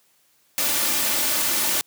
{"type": "noise with comb filter", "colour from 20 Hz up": "white", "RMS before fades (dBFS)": -22, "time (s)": [0.58, 1.81], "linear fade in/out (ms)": 0, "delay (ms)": 3.4, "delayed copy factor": 0.5, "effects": ["white hiss -62 dBFS RMS until 1.86 s", "high-pass 100 Hz 12 dB/octave"]}